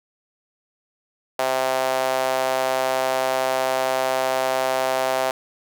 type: tone with high-pass filter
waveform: sawtooth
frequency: 130.81 Hz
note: C3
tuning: in tune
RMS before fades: -22 dBFS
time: 1.39-5.31 s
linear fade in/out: 2 ms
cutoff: 650 Hz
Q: 3
effects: none